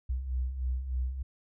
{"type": "beating tone pair", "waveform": "sine", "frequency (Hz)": [61, 64.3], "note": ["B1", "C2"], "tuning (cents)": [-21, -30], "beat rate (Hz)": 3.3, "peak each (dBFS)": [-37, -30], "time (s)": [0.09, 1.23], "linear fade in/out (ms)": 10, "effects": []}